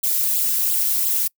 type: noise with flanger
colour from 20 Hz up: violet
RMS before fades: -20 dBFS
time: 0.03-1.28 s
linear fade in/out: 10 ms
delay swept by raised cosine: 0.24 to 3.04 ms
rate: 2.9 Hz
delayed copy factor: +0.95
effects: noise-tail reverb RT60 0.1 s tail -26 dB re dry